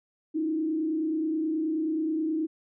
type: tone with frequency modulation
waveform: sine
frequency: 316.1 Hz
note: D#4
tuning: 27 cents sharp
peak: -25 dBFS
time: 0.34-2.47 s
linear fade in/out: 20 ms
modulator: 29.4 Hz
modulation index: 0.59
effects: none